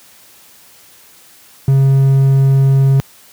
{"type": "tone", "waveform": "triangle", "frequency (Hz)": 135.8, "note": "C#3", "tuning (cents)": -35, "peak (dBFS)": -5, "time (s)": [1.68, 3], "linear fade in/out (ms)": 0, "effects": ["white hiss -44 dBFS RMS until 3.32 s", "high-pass 60 Hz 12 dB/octave"]}